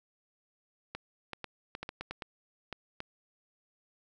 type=clicks; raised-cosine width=0.3 ms; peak=-22 dBFS; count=11; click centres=0.95 / 1.333 / 1.443 / 1.751 / 1.83 / 1.891 / 2.01 / 2.11 / 2.222 / 2.727 / 3.004 s; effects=none